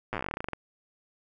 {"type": "slowing click train", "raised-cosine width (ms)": 0.5, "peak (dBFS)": -17, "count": 19, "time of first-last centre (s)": [0.13, 0.533], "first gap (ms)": 8, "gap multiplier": 1.11, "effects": []}